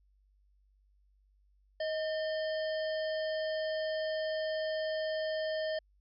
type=harmonic tone with a mistuned harmonic; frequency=628 Hz; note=D#5; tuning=16 cents sharp; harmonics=1 / 3 / 5 / 7 / 8; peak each=-32 / -42 / -46 / -49 / -50 dBFS; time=1.8-5.79 s; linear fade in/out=5 ms; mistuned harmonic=3; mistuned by=-71 cents; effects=added 49 Hz sine -65 dBFS peak until 6 s